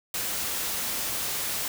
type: noise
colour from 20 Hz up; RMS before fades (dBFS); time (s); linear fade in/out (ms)
white; -30; 0.14-1.68; 2
effects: none